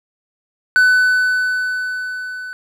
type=tone with level ramp; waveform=triangle; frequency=1500 Hz; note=F#6; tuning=23 cents sharp; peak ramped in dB=-6 to -25 dBFS; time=0.76-2.53 s; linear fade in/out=0 ms; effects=none